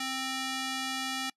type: tone with band-pass filter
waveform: square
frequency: 263.2 Hz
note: C4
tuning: 10 cents sharp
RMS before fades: -34 dBFS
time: 0-1.3 s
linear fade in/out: 5 ms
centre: 3900 Hz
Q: 0.62
effects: noise-tail reverb RT60 0.1 s tail -24 dB re dry + resampled to 32000 Hz